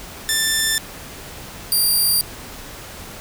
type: tone pair in turn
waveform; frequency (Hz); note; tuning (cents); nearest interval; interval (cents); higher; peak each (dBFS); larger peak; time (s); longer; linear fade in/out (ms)
10% pulse; 1774 / 4736; A6 / D8; +14 / +14; octave + perfect fourth; 1700; second; -8; neither; 0.29-0.78 / 1.72-2.21; neither; 0
effects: pink hiss -36 dBFS RMS until 3.2 s